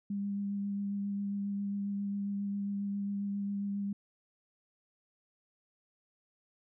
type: tone with vibrato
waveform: sine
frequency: 200.7 Hz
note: G3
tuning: 41 cents sharp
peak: -32 dBFS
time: 0.1-3.93 s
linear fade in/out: 5 ms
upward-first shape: sine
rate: 7.4 Hz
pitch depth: 12 cents each way
effects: none